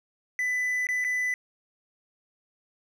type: tone with dropouts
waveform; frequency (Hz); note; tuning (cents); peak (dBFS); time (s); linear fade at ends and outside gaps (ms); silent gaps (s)
triangle; 1996; B6; +18; -23; 0.39-1.34; 1; 0.869-0.888 / 1.042-1.047
effects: none